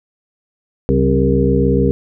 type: harmonic tone with a mistuned harmonic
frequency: 66.9 Hz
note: C2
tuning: 39 cents sharp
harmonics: 1 / 2 / 3 / 4 / 6 / 7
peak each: -18 / -18 / -18 / -18 / -18 / -18 dBFS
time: 0.89-1.91 s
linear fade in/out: 0 ms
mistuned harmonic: 3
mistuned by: -80 cents
effects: none